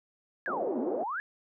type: exponential two-way sweep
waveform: sine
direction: down then up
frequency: 1745 to 223.7 to 1745 Hz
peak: -31 dBFS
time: 0.46-1.2 s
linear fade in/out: 0 ms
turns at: 0.79 s
type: band-pass noise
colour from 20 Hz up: pink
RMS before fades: -35 dBFS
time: 0.47-1.04 s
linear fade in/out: 10 ms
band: 300 to 690 Hz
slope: 24 dB/octave
effects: none